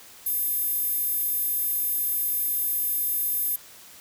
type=tone with high-pass filter; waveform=square; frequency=726 Hz; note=F#5; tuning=33 cents flat; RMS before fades=-26 dBFS; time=0.26-3.56 s; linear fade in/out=5 ms; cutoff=12000 Hz; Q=10; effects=white hiss -48 dBFS RMS until 4 s